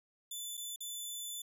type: tone with dropouts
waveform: 15% pulse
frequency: 3504 Hz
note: A7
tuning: 8 cents flat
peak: -33 dBFS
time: 0.31-1.42 s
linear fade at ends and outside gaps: 5 ms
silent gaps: 0.571-0.575 / 0.761-0.805 s
effects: none